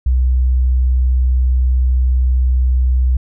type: tone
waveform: sine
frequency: 63.2 Hz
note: B1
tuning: 41 cents sharp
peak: -10 dBFS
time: 0.06-3.17 s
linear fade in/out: 5 ms
effects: none